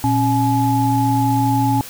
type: tone cluster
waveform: sine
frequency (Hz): 117.5 / 273 / 849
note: A#2 / C#4 / G#5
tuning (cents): +14 / -26 / +38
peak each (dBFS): -18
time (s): 0.04-1.81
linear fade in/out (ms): 0
effects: white hiss -35 dBFS RMS until 1.89 s